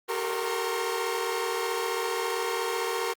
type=tone cluster; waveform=sawtooth; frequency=381.6 / 429.3 / 464.7 / 915 / 1075 Hz; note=G4 / A4 / A#4 / A#5 / C6; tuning=-47 / -43 / -5 / -32 / +47 cents; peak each=-29 / -34 / -27 / -35 / -31 dBFS; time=0.08-3.14 s; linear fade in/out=20 ms; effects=Opus 24 kbps